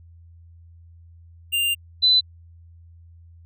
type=tone pair in turn; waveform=square / sine; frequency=2794 / 4010 Hz; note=F7 / B7; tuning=0 / +26 cents; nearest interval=tritone; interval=626 cents; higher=second; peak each=-20 / -13 dBFS; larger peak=second; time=1.52-1.75 / 2.02-2.21 s; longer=first; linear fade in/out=20 ms; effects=added 84 Hz sine -45 dBFS peak until 3.45 s